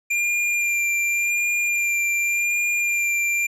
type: tone with vibrato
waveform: square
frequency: 2390 Hz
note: D7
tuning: 30 cents sharp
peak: -20 dBFS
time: 0.1-3.47 s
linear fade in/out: 10 ms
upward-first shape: sine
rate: 0.88 Hz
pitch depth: 15 cents each way
effects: low-pass 11000 Hz 12 dB/octave